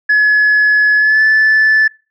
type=tone with pitch glide; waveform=sine; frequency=1700 to 1745.8 Hz; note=G#6 to A6; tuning=+40 to -14 cents; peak=-5 dBFS; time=0.09-1.88 s; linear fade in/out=10 ms; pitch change=+46 cents; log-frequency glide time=0.97-1.23 s; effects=noise-tail reverb RT60 0.3 s tail -22 dB re dry + tanh soft clip ceiling -5 dBFS